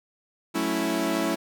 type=chord; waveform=sawtooth; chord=F# minor seventh; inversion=none; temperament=equal; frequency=185 / 220 / 277.2 / 329.6 Hz; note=F#3 / A3 / C#4 / E4; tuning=0 / 0 / 0 / 0 cents; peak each=-29 / -27 / -26 / -23 dBFS; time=0.54-1.36 s; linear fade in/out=20 ms; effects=none